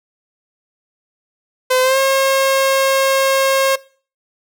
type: tone with pitch glide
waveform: sawtooth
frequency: 512 to 538.7 Hz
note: C5 to C#5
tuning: -38 to -50 cents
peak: -8 dBFS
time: 1.7-3.76 s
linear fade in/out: 10 ms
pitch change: +88 cents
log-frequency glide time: 1.82-1.98 s
effects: noise-tail reverb RT60 0.4 s tail -21 dB re dry